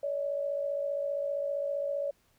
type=tone pair together; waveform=sine; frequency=566.8 / 622 Hz; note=C#5 / D#5; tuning=+38 / -1 cents; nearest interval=major second; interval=161 cents; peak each=-30 / -37 dBFS; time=0.03-2.11 s; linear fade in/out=5 ms; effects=pink hiss -69 dBFS RMS until 2.38 s